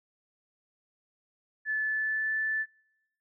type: tone with pitch glide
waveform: sine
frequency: 1736 to 1753.1 Hz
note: A6 to A6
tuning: -24 to -7 cents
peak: -27 dBFS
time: 1.65-2.66 s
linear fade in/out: 50 ms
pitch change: +17 cents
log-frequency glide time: 1.82-2.34 s
effects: noise-tail reverb RT60 0.9 s tail -25 dB re dry